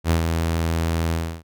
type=tone with ADSR envelope; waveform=sawtooth; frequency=82.41 Hz; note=E2; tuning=in tune; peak=-11 dBFS; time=0.04-1.43 s; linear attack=66 ms; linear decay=100 ms; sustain=-5 dB; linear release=310 ms; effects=none